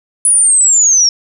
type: linear sweep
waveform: sine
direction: down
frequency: 9956 to 5450 Hz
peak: -6 dBFS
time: 0.25-1.09 s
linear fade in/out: 2 ms
effects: none